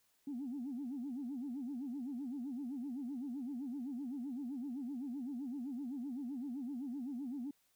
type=tone with vibrato; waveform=sine; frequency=261.6 Hz; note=C4; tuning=in tune; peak=-38 dBFS; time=0.27-7.51 s; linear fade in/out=5 ms; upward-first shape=sine; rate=7.8 Hz; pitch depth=200 cents each way; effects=tanh soft clip ceiling -35 dBFS + white hiss -75 dBFS RMS until 7.75 s